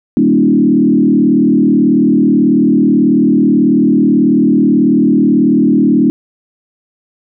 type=tone with frequency modulation; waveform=sine; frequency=259.6 Hz; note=C4; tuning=13 cents flat; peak=-6 dBFS; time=0.17-6.1 s; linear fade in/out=0 ms; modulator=38.3 Hz; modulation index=1.7; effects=none